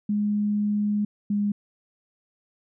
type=tone pair in turn; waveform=sine; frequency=207.7 / 205.1 Hz; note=G#3 / G#3; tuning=0 / -21 cents; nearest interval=unison; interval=21 cents; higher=first; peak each=-21 dBFS; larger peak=neither; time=0.09-1.05 / 1.3-1.52 s; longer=first; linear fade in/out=5 ms; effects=none